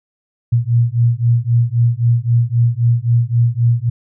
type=beating tone pair; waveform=sine; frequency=116.54 / 120.34 Hz; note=A#2 / B2; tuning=0 / -44 cents; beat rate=3.8 Hz; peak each=-14 dBFS; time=0.52-3.9 s; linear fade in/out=10 ms; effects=none